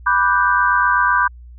sine chord, G major seventh, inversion first, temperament equal, 987.8 / 1174.7 / 1480 / 1568 Hz, B5 / D6 / F#6 / G6, 0 / 0 / 0 / 0 cents, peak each -17 / -18 / -21 / -17 dBFS, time 0.06-1.28 s, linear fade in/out 10 ms, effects added 60 Hz sine -36 dBFS peak until 1.58 s

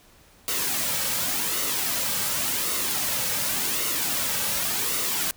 white noise with flanger, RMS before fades -26 dBFS, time 0.48-5.31 s, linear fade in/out 0 ms, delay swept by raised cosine 1.2 to 2.9 ms, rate 0.89 Hz, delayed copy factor -0.5, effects pink hiss -55 dBFS RMS until 5.36 s

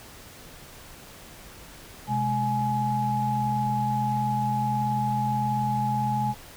sine tone cluster, 127.7 / 209.2 / 842 Hz, C3 / G#3 / G#5, -42 / +13 / +24 cents, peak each -28 / -30 / -25 dBFS, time 2.07-6.35 s, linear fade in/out 50 ms, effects pink hiss -46 dBFS RMS until 6.56 s

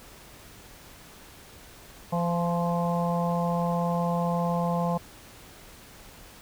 harmonic tone with a mistuned harmonic, 171.7 Hz, F3, 29 cents flat, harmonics 1 / 3 / 4 / 5 / 6, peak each -26 / -31 / -32 / -33 / -34 dBFS, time 2.12-4.98 s, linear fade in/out 10 ms, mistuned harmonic 6, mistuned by +28 cents, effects pink hiss -49 dBFS RMS until 6.41 s

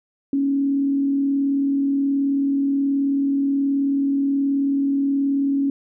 sine tone with frequency modulation, 277.2 Hz, C#4, in tune, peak -17 dBFS, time 0.33-5.7 s, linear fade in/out 2 ms, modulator 38.7 Hz, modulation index 0.25, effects none

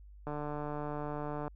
click train, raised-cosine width 1 ms, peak -25 dBFS, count 180, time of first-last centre 0.27-1.479 s, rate 148 Hz, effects added 50 Hz sine -50 dBFS peak until 1.55 s

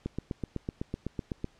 click train, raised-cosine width 3 ms, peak -19 dBFS, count 12, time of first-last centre 0.06-1.444 s, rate 7.95 Hz, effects pink hiss -63 dBFS RMS until 1.59 s + low-pass 6000 Hz 12 dB/octave

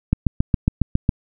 click train, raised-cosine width 5 ms, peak -3 dBFS, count 8, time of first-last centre 0.13-1.092 s, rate 7.28 Hz, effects none

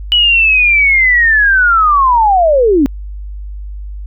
sine linear sweep, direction down, 2960 to 256.9 Hz, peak -6 dBFS, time 0.12-2.86 s, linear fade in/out 0 ms, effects added 50 Hz sine -22 dBFS peak until 4.06 s

